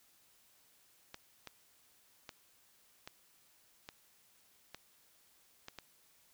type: clicks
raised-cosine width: 0.2 ms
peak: -28 dBFS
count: 8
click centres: 1.144 / 1.473 / 2.292 / 3.075 / 3.889 / 4.746 / 5.684 / 5.787 s
effects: white hiss -68 dBFS RMS until 6.33 s